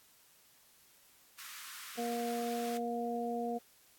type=high-pass noise; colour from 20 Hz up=pink; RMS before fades=-48 dBFS; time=1.38-2.78 s; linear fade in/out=10 ms; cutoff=1100 Hz; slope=48 dB/octave
type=harmonic tone; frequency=236.3 Hz; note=A#3; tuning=24 cents sharp; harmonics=1 / 2 / 3; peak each=-38 / -38 / -38 dBFS; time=1.97-3.59 s; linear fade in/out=20 ms
effects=white hiss -64 dBFS RMS until 3.98 s + AAC 64 kbps